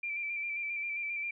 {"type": "tone with vibrato", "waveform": "sine", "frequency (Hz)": 2353, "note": "D7", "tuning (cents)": 3, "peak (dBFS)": -33, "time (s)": [0.03, 1.31], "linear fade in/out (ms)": 5, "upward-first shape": "square", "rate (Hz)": 7.5, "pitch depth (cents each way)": 27, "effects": []}